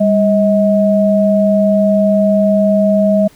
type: tone pair together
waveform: sine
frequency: 200 / 635 Hz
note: G3 / D#5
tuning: +35 / +35 cents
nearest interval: octave + minor sixth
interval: 2000 cents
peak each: -11 dBFS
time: 0-3.28 s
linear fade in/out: 10 ms
effects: pink hiss -46 dBFS RMS until 3.35 s